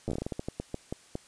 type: slowing click train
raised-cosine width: 2 ms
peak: -19 dBFS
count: 16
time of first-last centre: 0.08-1.154 s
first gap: 9 ms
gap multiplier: 1.26
effects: white hiss -57 dBFS RMS until 1.27 s + resampled to 22050 Hz